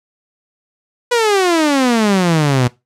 sawtooth exponential sweep, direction down, 493.9 to 120 Hz, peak -7 dBFS, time 1.11-2.68 s, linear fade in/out 10 ms, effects noise-tail reverb RT60 0.2 s tail -19 dB re dry + low-pass 9000 Hz 12 dB/octave

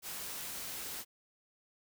white noise, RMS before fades -42 dBFS, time 0.02-1.05 s, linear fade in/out 50 ms, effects none

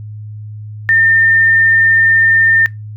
sine tone, 1808 Hz, A6, 47 cents sharp, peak -7 dBFS, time 0.89-2.66 s, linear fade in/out 0 ms, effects noise-tail reverb RT60 0.2 s tail -23 dB re dry + added 106 Hz sine -25 dBFS peak until 2.96 s

